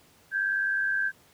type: tone pair together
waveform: sine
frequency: 1568 / 1667.5 Hz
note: G6 / G#6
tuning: 0 / +7 cents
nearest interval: minor second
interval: 107 cents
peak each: -25 / -31 dBFS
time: 0.31-1.12 s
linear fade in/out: 50 ms
effects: pink hiss -59 dBFS RMS until 1.33 s + high-pass 80 Hz 12 dB/octave